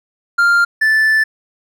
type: tone pair in turn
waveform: triangle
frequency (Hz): 1396.9 / 1755.7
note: F6 / A6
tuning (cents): 0 / -4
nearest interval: major third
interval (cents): 396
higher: second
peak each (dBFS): -7 / -8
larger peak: first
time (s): 0.38-0.65 / 0.81-1.24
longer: second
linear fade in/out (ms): 10
effects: none